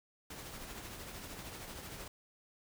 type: noise with tremolo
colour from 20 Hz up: pink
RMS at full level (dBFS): -45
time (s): 0.3-2.08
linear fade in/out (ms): 5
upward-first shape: triangle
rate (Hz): 13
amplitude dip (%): 45
effects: none